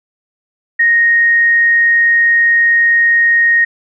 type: tone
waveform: sine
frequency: 1864.7 Hz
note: A#6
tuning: in tune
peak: -7 dBFS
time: 0.79-3.65 s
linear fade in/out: 10 ms
effects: none